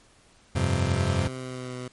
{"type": "chord", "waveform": "35% pulse", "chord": "F suspended second", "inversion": "none", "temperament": "just", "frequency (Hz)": [87.31, 98.22, 130.96], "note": ["F2", "G2", "C3"], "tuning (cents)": [0, 4, 2], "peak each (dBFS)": -25, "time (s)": [0.55, 1.28], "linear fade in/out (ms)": 10}
{"type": "tone with pitch glide", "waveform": "15% pulse", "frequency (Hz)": [130.81, 125.63], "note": ["C3", "B2"], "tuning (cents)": [0, 30], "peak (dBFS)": -27, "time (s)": [0.95, 1.88], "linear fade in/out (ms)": 5, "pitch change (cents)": -70, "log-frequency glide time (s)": [1.17, 1.77]}
{"effects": ["pink hiss -58 dBFS RMS until 1.92 s", "MP3 48 kbps"]}